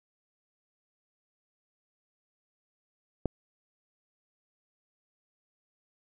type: click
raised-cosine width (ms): 2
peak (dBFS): -14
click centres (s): 3.257
effects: none